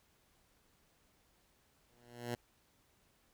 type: tone with exponential growth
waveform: 10% pulse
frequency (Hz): 120.1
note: B2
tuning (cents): -48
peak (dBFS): -27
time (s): 1.89-2.35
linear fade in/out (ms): 5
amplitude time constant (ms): 98
effects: pink hiss -72 dBFS RMS until 3.33 s